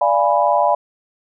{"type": "chord", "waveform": "sine", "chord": "D diminished seventh", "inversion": "none", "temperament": "equal with one note detuned", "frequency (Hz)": [587.3, 686.9, 830.6, 987.8], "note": ["D5", "F5", "Ab5", "Cb6"], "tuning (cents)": [0, -29, 0, 0], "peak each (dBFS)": -18, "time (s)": [0.01, 0.75], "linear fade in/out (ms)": 5, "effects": []}